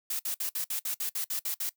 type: noise bursts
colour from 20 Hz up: blue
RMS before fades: -32 dBFS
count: 11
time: 0.1-1.694 s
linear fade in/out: 5 ms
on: 94 ms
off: 56 ms
effects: noise-tail reverb RT60 0.1 s tail -19 dB re dry